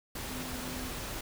sine tone in noise, 253.3 Hz, B3, 44 cents sharp, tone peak -42 dBFS, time 0.31-0.9 s, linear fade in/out 5 ms, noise pink, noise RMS -39 dBFS, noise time 0.15-1.21 s, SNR -6 dB, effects none

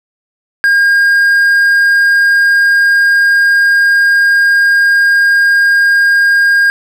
triangle tone, 1617 Hz, G#6, 47 cents flat, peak -4 dBFS, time 0.64-6.7 s, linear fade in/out 0 ms, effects none

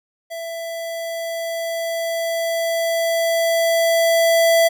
square tone with level ramp, 665 Hz, E5, 15 cents sharp, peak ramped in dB -28 to -12 dBFS, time 0.3-4.69 s, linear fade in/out 20 ms, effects none

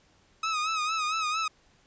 sawtooth tone with vibrato, 1269 Hz, D#6, 34 cents sharp, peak -23 dBFS, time 0.43-1.48 s, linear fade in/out 5 ms, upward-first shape sine, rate 4.4 Hz, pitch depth 67 cents each way, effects pink hiss -63 dBFS RMS until 1.86 s + resampled to 16000 Hz

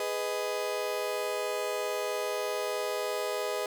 35% pulse chord, G# minor, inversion none, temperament just, 415.3 / 498.4 / 623 Hz, G#4 / B4 / D#5, 0 / +16 / +2 cents, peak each -33 dBFS, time 0-3.66 s, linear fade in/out 2 ms, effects none

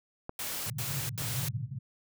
clicks, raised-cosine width 1 ms, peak -23 / -28 dBFS, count 2, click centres 0.294 / 1.22 s
white noise bursts, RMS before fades -36 dBFS, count 3, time 0.39-1.486 s, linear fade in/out 2 ms, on 310 ms, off 83 ms
pink band-pass noise, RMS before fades -37 dBFS, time 0.66-1.79 s, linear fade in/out 10 ms, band 110 to 150 Hz, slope 48 dB/octave
effects none

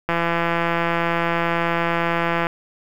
click train, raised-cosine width 0.5 ms, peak -6 dBFS, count 403, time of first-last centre 0.09-2.469 s, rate 169 Hz, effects 7-bit

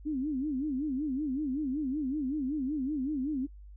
sine tone with vibrato, 280.8 Hz, C#4, 22 cents sharp, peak -29 dBFS, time 0.05-3.47 s, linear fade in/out 20 ms, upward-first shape sine, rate 5.3 Hz, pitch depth 180 cents each way, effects noise-tail reverb RT60 0.1 s tail -26 dB re dry + added 50 Hz sine -46 dBFS peak until 3.76 s

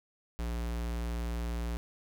square tone, 58.4 Hz, A#1, 4 cents sharp, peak -33 dBFS, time 0.39-1.77 s, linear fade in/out 0 ms, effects none

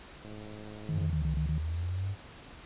click train, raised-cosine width 2 ms, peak -34 dBFS, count 87, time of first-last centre 0.25-1.061 s, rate 106 Hz
sine tone bursts, 155.56 Hz, D#3, in tune, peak -29 dBFS, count 6, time 0.89-1.58 s, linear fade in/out 0 ms, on 90 ms, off 30 ms
sine linear two-way sweep, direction down then up, 100.5 to 65.41 to 100.5 Hz, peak -30 dBFS, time 0.91-2.16 s, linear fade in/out 50 ms, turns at 1.32 s
effects pink hiss -50 dBFS RMS until 2.65 s + resampled to 8000 Hz

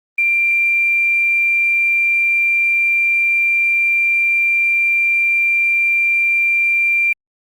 sine tone with quantisation, 2371 Hz, D7, 16 cents sharp, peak -12 dBFS, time 0.18-7.13 s, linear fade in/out 5 ms, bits 7, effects Opus 24 kbps

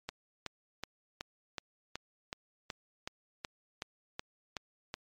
click train, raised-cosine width 0.2 ms, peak -20 dBFS, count 14, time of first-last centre 0.09-4.941 s, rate 2.68 Hz, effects MP3 96 kbps

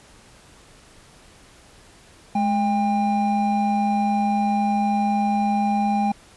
triangle tone pair together, 210.6 / 800.7 Hz, G#3 / G5, +24 / +37 cents, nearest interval octave + major seventh, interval 2313 cents, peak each -19 dBFS, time 2.35-6.12 s, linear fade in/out 5 ms, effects pink hiss -50 dBFS RMS until 6.36 s + resampled to 24000 Hz

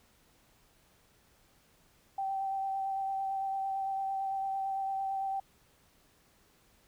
sine tone with vibrato, 777 Hz, G5, 16 cents flat, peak -31 dBFS, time 2.18-5.4 s, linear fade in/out 5 ms, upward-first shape sine, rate 8.9 Hz, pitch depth 14 cents each way, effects pink hiss -66 dBFS RMS until 6.87 s

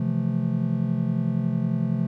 triangle chord, F major seventh, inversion second, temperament just, 130.96 / 163.7 / 174.61 / 218.3 Hz, C3 / E3 / F3 / A3, +2 / -12 / 0 / -13 cents, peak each -25 / -27 / -25 / -25 dBFS, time 0-2.07 s, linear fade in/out 5 ms, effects none

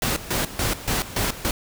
pink noise with tremolo, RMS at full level -23 dBFS, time 0.02-1.51 s, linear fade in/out 2 ms, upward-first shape square, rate 3.5 Hz, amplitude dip 80%, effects none

